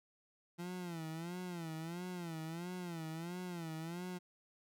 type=tone with vibrato; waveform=30% pulse; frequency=170 Hz; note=F3; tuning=46 cents flat; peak=-39 dBFS; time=0.58-4.19 s; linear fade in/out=20 ms; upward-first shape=sine; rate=1.5 Hz; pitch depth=120 cents each way; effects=none